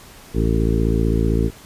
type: harmonic tone with a mistuned harmonic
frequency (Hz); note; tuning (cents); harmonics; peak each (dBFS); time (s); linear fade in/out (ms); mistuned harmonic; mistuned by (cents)
55.6; A1; +19; 1 / 2 / 3 / 4 / 5 / 6 / 7 / 8; -19 / -22 / -24 / -25 / -26 / -27 / -27 / -28; 0.33-1.51; 50; 8; +22
effects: pink hiss -43 dBFS RMS until 1.65 s + resampled to 32000 Hz